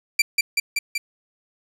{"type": "tone with echo", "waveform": "sawtooth", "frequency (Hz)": 2351, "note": "D7", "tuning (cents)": 1, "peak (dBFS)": -10, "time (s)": [0.19, 0.22], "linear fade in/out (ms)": 5, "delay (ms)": 190, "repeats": 4, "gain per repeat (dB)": -2, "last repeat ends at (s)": 0.98, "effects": ["low-pass 12000 Hz 12 dB/octave", "8-bit"]}